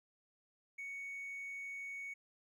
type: tone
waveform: triangle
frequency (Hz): 2227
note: C#7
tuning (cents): +7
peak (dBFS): -40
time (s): 0.78-2.14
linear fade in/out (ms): 10
effects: tanh soft clip ceiling -37 dBFS